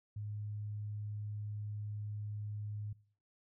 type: tone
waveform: sine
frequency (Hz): 104.7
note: G#2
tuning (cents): +15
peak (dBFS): -39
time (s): 0.16-2.93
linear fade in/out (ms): 5
effects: noise-tail reverb RT60 0.5 s tail -21 dB re dry